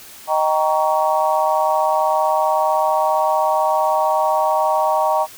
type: chord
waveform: sine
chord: Eb dominant seventh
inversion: none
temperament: just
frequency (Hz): 622.3 / 777.8 / 933.4 / 1120.1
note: Eb5 / G5 / Bb5 / Db6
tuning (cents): 0 / -14 / +2 / +18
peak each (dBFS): -19 / -20 / -19 / -23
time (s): 0.27-5.27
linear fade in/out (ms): 50
effects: white hiss -40 dBFS RMS until 5.37 s